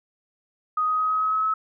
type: tone with pitch steps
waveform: sine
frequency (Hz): 1248 / 1255.2 / 1262.5 / 1269.8 / 1277.2 / 1284.6 / 1292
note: D#6 / D#6 / D#6 / D#6 / D#6 / E6 / E6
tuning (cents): +5 / +15 / +25 / +35 / +45 / -45 / -35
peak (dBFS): -20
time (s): 0.77-1.54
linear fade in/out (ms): 5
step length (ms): 110
effects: none